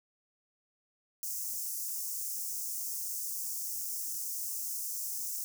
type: high-pass noise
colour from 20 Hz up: white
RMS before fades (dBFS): -37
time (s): 1.23-5.44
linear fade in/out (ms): 0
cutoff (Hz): 5500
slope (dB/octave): 48
effects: none